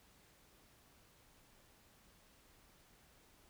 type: silence
effects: pink hiss -67 dBFS RMS until 3.49 s